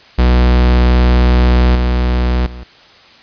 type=tone with level steps; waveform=45% pulse; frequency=61.4 Hz; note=B1; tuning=9 cents flat; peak=-7 / -11 / -27 dBFS; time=0.18-2.64 s; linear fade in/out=10 ms; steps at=1.75 / 2.46 s; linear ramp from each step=5 ms; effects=white hiss -42 dBFS RMS until 3.22 s + resampled to 11025 Hz